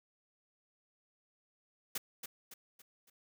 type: noise with echo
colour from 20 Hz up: white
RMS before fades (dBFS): -37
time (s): 1.95-1.98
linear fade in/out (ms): 5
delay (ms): 280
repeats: 4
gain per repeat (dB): -7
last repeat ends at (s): 3.1
effects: none